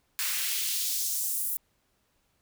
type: noise with high-pass filter sweep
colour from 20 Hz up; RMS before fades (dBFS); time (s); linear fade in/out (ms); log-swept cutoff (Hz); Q
white; -30; 0.19-1.57; 0; 1500 to 12000; 1.2
effects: pink hiss -72 dBFS RMS until 2.41 s